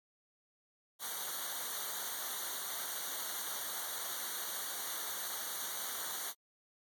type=noise with comb filter; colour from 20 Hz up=white; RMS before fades=-40 dBFS; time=0.99-6.34 s; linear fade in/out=50 ms; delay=0.39 ms; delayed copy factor=-0.95; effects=AAC 64 kbps